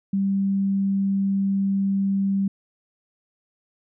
sine tone, 196 Hz, G3, in tune, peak -19 dBFS, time 0.13-2.48 s, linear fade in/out 5 ms, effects none

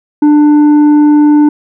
triangle tone with tanh clipping, 296.9 Hz, D4, 19 cents sharp, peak -4 dBFS, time 0.22-1.49 s, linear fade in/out 5 ms, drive 10 dB, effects none

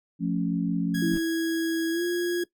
sine chord, F augmented, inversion none, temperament equal, 174.61 / 220 / 277.2 Hz, F3 / A3 / C#4, 0 / 0 / 0 cents, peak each -26 / -30 / -28 dBFS, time 0.19-1.19 s, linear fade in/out 50 ms
sawtooth tone, 1656 Hz, G#6, 5 cents flat, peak -29 dBFS, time 0.94-2.44 s, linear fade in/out 10 ms
sine tone with pitch glide, 327.9 to 349.4 Hz, E4 to F4, -9 to +1 cents, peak -24 dBFS, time 1.02-2.44 s, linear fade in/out 5 ms, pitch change +110 cents, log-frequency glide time 1.91-2.03 s
brown noise with exponential growth, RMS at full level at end -35 dBFS, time 1.02-1.18 s, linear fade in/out 5 ms, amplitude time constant 33 ms
effects noise-tail reverb RT60 0.1 s tail -19 dB re dry + Opus 48 kbps

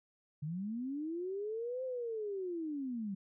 sine linear two-way sweep, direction up then down, 142 to 523.3 to 187.7 Hz, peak -36 dBFS, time 0.42-3.15 s, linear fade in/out 10 ms, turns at 1.84 s, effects none

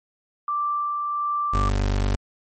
sine tone with tremolo, 1174.7 Hz, D6, in tune, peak -21 dBFS, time 0.48-1.69 s, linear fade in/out 2 ms, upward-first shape sine, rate 1.4 Hz, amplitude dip 25%
30% pulse tone, 49 Hz, G1, in tune, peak -17 dBFS, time 1.53-2.16 s, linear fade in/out 10 ms
effects MP3 32 kbps

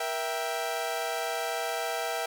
sawtooth chord, E diminished, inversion second, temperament equal with one note detuned, 474.3 / 659.3 / 784 Hz, Bb4 / E5 / G5, +30 / 0 / 0 cents, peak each -32 / -29 / -30 dBFS, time 0-2.26 s, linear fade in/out 5 ms, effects none

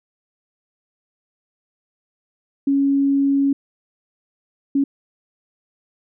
sine tone bursts at uneven times, 277.4 Hz, C#4, 1 cent sharp, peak -14 dBFS, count 2, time 2.67-3.53 / 4.75-4.84 s, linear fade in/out 5 ms, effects none

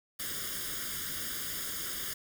white noise with comb filter, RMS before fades -37 dBFS, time 0.19-2.14 s, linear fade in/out 10 ms, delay 0.59 ms, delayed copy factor +0.85, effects none

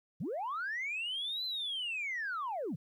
sine linear two-way sweep, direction up then down, 117.8 to 4097 to 117.8 Hz, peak -33 dBFS, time 0.2-2.76 s, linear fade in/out 10 ms, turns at 1.45 s, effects tanh soft clip ceiling -31 dBFS + 12-bit

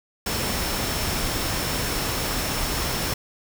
sine tone in noise, 5380 Hz, E8, 34 cents sharp, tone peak -35 dBFS, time 0.26-3.14 s, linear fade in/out 5 ms, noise pink, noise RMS -26 dBFS, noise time 0.26-3.14 s, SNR -12 dB, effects none

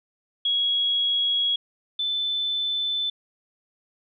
sine tone pair in turn, 3322 / 3520 Hz, G#7 / A7, 0 / 0 cents, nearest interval minor second, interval 100 cents, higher second, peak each -20 / -23 dBFS, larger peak first, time 0.45-1.56 / 1.99-3.1 s, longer neither, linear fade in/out 5 ms, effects none

